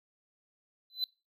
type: tone with exponential growth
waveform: triangle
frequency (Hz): 4022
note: B7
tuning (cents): +31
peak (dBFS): -24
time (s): 0.9-1.04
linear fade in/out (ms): 1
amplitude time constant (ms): 30
effects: noise-tail reverb RT60 0.3 s tail -25 dB re dry